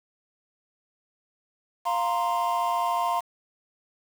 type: chord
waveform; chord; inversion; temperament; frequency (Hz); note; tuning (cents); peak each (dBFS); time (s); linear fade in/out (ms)
triangle; F suspended fourth; none; equal; 698.5 / 932.3 / 1046.5; F5 / Bb5 / C6; 0 / 0 / 0; -25; 1.85-3.21; 20
effects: tanh soft clip ceiling -15 dBFS + 7-bit